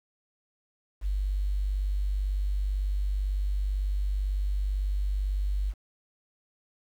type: tone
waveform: sine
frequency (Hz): 49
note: G1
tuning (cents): 0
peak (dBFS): -25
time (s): 1.01-5.74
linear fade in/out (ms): 50
effects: 9-bit